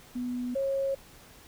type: tone pair in turn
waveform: sine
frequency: 246.9 / 545.1 Hz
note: B3 / C#5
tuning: 0 / -29 cents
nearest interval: octave + major second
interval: 1371 cents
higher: second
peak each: -30 / -26 dBFS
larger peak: second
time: 0.15-0.55 / 0.55-0.95 s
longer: neither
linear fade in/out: 10 ms
effects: pink hiss -53 dBFS RMS until 1.47 s